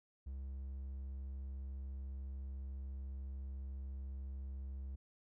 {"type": "tone", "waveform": "triangle", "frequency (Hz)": 67, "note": "C2", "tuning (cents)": 42, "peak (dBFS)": -40, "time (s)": [0.26, 4.96], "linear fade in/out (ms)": 10, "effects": []}